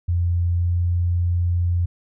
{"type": "tone with pitch glide", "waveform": "sine", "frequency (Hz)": [86.8, 87.4], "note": ["F2", "F2"], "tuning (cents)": [-10, 2], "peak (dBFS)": -17, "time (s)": [0.08, 1.86], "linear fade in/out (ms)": 10, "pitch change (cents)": 12, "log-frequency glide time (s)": [0.55, 0.7], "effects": []}